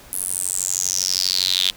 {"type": "tone with high-pass filter sweep", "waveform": "square", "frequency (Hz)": 46.25, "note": "F#1", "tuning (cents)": 0, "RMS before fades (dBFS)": -22, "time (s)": [0.12, 1.71], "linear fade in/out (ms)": 10, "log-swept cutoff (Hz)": [11000, 3400], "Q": 6.7, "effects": ["pink hiss -45 dBFS RMS until 1.76 s"]}